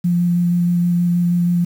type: tone with vibrato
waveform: sine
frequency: 174.61 Hz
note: F3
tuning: in tune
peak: -13 dBFS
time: 0.04-1.65 s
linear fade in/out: 10 ms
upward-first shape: square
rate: 6.3 Hz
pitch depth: 9 cents each way
effects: 7-bit